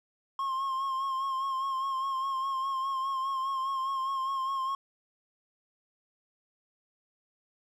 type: tone with vibrato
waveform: triangle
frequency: 1071 Hz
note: C6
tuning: 40 cents sharp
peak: -27 dBFS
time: 0.39-4.75 s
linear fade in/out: 2 ms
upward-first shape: sine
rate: 4.9 Hz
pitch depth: 38 cents each way
effects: none